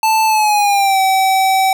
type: tone with pitch glide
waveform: square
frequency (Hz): 880 to 766.1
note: A5 to G5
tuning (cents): 0 to -40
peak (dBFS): -11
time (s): 0.03-1.73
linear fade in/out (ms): 2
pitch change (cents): -240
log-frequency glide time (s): 0.26-1
effects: 8-bit